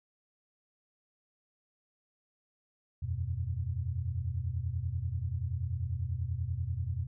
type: chord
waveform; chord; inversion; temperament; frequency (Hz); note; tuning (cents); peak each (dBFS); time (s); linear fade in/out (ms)
sine; E suspended second; none; just; 82.41 / 92.71 / 123.61; E2 / F#2 / B2; 0 / +4 / +2; -36 / -35 / -36; 3.02-7.07; 10
effects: none